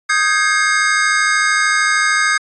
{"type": "chord", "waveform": "square", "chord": "Ab major seventh", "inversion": "second", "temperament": "equal with one note detuned", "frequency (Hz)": [1244.5, 1568, 1661.2, 2144], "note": ["Eb6", "G6", "Ab6", "C7"], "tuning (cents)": [0, 0, 0, 42], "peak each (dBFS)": -19, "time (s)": [0.09, 2.38], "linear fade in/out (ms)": 10, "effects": ["resampled to 22050 Hz"]}